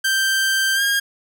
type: tone with pitch glide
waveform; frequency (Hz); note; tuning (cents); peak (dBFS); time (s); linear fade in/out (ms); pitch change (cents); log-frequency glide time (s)
sawtooth; 1568 to 1621.4; G6 to G#6; 0 to -42; -13; 0.04-1; 10; +58; 0.74-0.82
effects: none